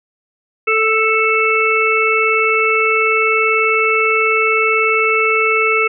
harmonic tone, 440.4 Hz, A4, 2 cents sharp, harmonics 1 / 3 / 5 / 6, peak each -17 / -17 / -17 / -17 dBFS, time 0.67-5.88 s, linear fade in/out 10 ms, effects none

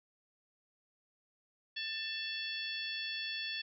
harmonic tone with a mistuned harmonic, 890 Hz, A5, 20 cents sharp, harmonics 2 / 3 / 4 / 5 / 6, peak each -43 / -43 / -41 / -43 / -52 dBFS, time 1.76-3.62 s, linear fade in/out 10 ms, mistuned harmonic 4, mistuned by -78 cents, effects none

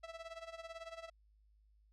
sawtooth tone with tremolo, 659.3 Hz, E5, in tune, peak -40 dBFS, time 0.03-1.1 s, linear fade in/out 10 ms, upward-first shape sine, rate 18 Hz, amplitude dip 80%, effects added 52 Hz sine -66 dBFS peak until 1.92 s + low-pass 5000 Hz 12 dB/octave

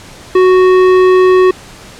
sine tone with tanh clipping, 370 Hz, F#4, in tune, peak -6 dBFS, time 0.35-1.51 s, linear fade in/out 5 ms, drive 14 dB, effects pink hiss -34 dBFS RMS until 1.99 s + low-pass 9000 Hz 12 dB/octave

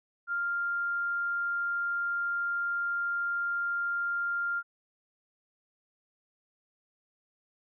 sine tone, 1396.9 Hz, F6, in tune, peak -28 dBFS, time 0.27-4.63 s, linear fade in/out 50 ms, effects none

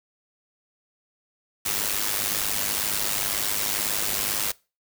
white noise with amplitude modulation, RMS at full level -23 dBFS, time 1.65-4.52 s, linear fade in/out 10 ms, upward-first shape sine, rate 102 Hz, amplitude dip 70%, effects noise-tail reverb RT60 0.3 s tail -23 dB re dry

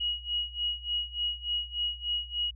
sine tone with tremolo, 2900 Hz, F#7, 35 cents flat, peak -26 dBFS, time 0-2.51 s, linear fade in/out 10 ms, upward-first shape sine, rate 3.4 Hz, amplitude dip 90%, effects added 60 Hz sine -44 dBFS peak until 2.55 s

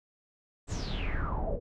brown noise with low-pass filter sweep, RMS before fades -32 dBFS, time 0.67-1.6 s, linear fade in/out 50 ms, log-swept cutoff 8000 to 440 Hz, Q 8.1, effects none

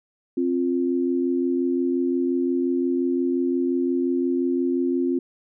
sine tone pair together, 264.3 / 350 Hz, C4 / F4, +18 / +4 cents, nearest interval perfect fourth, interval 486 cents, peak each -22 / -23 dBFS, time 0.37-5.19 s, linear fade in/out 5 ms, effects none

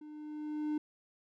triangle tone with level ramp, 302.1 Hz, D4, 49 cents sharp, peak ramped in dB -45 to -28 dBFS, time 0.01-0.78 s, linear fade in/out 5 ms, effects none

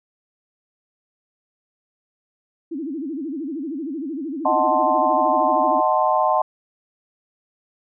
sine tone with vibrato, 296.4 Hz, D4, 16 cents sharp, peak -25 dBFS, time 2.71-5.81 s, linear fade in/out 10 ms, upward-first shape sine, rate 13 Hz, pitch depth 230 cents each way
sine chord, D# diminished seventh, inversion none, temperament equal, 622.3 / 740 / 880 / 1046.5 Hz, D#5 / F#5 / A5 / C6, 0 / 0 / 0 / 0 cents, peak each -21 dBFS, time 4.45-6.42 s, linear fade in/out 5 ms
effects none

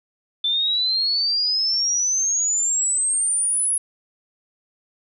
sine exponential sweep, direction up, 3520 to 10548 Hz, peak -18 dBFS, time 0.44-3.78 s, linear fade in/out 5 ms, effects none

